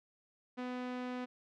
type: tone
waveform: sawtooth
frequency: 250 Hz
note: B3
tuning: 21 cents sharp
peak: -34 dBFS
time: 0.57-1.26 s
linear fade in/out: 20 ms
effects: low-pass 3000 Hz 12 dB/octave